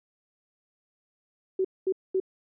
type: tone bursts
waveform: sine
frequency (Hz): 378.4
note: F#4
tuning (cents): +39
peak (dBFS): -22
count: 3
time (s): 1.59-2.201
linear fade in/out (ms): 5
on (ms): 57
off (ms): 220
effects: none